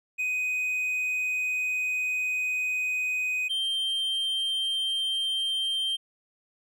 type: tone pair in turn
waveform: triangle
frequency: 2502 / 3152 Hz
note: D#7 / G7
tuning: +9 / +9 cents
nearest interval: major third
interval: 400 cents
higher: second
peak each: -24 dBFS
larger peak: neither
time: 0.18-3.49 / 3.49-5.97 s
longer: first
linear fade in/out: 20 ms
effects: none